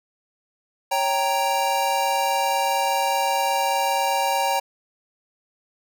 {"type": "chord", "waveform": "square", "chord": "G diminished", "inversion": "second", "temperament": "equal", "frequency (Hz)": [554.4, 784, 932.3], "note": ["Db5", "G5", "Bb5"], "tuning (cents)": [0, 0, 0], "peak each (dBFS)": [-28, -24, -24], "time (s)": [0.91, 4.6], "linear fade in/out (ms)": 10, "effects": []}